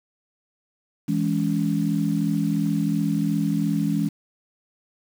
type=chord; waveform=sine; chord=C# minor; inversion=first; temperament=equal with one note detuned; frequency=164.81 / 207.7 / 281.5 Hz; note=E3 / G#3 / C#4; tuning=0 / 0 / +27 cents; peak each=-24 / -24 / -25 dBFS; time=1.08-4.09 s; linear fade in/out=10 ms; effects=7-bit